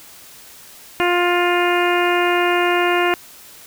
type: harmonic tone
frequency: 352.3 Hz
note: F4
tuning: 15 cents sharp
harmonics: 1 / 2 / 3 / 4 / 5 / 6 / 7 / 8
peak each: -18 / -21 / -23 / -24 / -25 / -26 / -26 / -27 dBFS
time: 1-3.14 s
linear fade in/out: 0 ms
effects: white hiss -42 dBFS RMS until 3.66 s